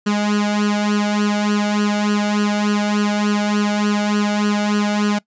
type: tone with flanger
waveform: sawtooth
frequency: 207.7 Hz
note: G#3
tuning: in tune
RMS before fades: -18 dBFS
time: 0.06-5.19 s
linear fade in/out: 10 ms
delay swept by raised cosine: 0.67 to 1.4 ms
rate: 3.4 Hz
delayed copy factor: +0.85
effects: noise-tail reverb RT60 0.1 s tail -22 dB re dry + resampled to 16000 Hz